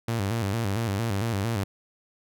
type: tone with vibrato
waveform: sawtooth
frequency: 106.7 Hz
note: G#2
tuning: 47 cents sharp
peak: -21 dBFS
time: 0.08-1.64 s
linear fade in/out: 5 ms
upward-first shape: square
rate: 4.4 Hz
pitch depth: 140 cents each way
effects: none